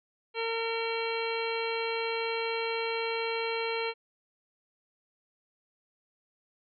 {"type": "harmonic tone", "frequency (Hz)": 456.1, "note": "A#4", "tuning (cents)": -38, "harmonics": [1, 2, 3, 4, 5, 6, 7, 9], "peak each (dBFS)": [-32, -37, -41, -46, -37, -39, -42, -42], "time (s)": [0.34, 3.94], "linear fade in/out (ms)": 50, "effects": []}